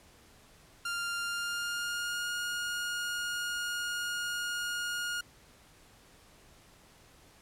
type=tone with pitch glide; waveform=sawtooth; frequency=1396.9 to 1429.6 Hz; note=F6 to F6; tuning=0 to +40 cents; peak=-29 dBFS; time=0.85-5.21 s; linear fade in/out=5 ms; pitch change=+40 cents; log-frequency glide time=1.21-2.33 s; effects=pink hiss -59 dBFS RMS until 7.41 s + low-pass 12000 Hz 12 dB/octave